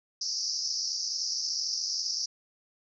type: band-pass noise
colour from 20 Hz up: white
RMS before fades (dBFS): -32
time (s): 0.21-2.26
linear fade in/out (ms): 5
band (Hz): 4800 to 5800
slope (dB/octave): 96
effects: none